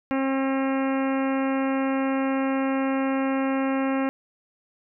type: harmonic tone with a mistuned harmonic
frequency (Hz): 268.4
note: C4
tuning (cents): +44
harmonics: 1 / 2 / 3 / 4 / 5 / 6 / 7 / 8 / 9 / 10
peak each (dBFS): -23 / -29 / -33 / -35 / -37 / -39 / -40 / -41 / -42 / -43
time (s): 0.11-4.09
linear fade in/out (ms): 0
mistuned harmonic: 10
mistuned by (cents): +44
effects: none